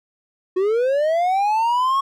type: linear sweep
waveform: triangle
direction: up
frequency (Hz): 359.6 to 1108.7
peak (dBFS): -14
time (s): 0.56-2.01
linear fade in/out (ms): 10
effects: none